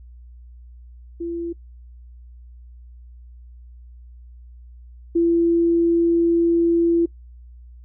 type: tone pair in turn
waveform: sine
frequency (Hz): 339.1 / 337.8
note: E4 / E4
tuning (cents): +49 / +42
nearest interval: unison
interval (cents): 7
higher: first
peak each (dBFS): -24 / -14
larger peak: second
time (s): 1.2-1.53 / 5.15-7.06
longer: second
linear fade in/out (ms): 10
effects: noise-tail reverb RT60 0.1 s tail -23 dB re dry + added 60 Hz sine -40 dBFS peak until 7.84 s